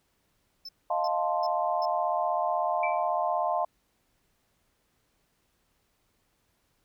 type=tone bursts; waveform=triangle; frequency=5274 Hz; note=E8; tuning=in tune; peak=-37 dBFS; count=4; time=0.65-1.856 s; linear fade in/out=5 ms; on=39 ms; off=350 ms
type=chord; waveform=sine; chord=F dominant seventh; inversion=third; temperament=equal; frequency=622.3 / 698.5 / 880 / 1046.5 Hz; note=Eb5 / F5 / A5 / C6; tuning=0 / 0 / 0 / 0 cents; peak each=-31 / -28 / -32 / -32 dBFS; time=0.9-3.65 s; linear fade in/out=5 ms
type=tone with exponential decay; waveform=sine; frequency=2326 Hz; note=D7; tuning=17 cents flat; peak=-27 dBFS; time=2.83-3.09 s; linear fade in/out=5 ms; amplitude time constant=56 ms
effects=pink hiss -72 dBFS RMS until 6.84 s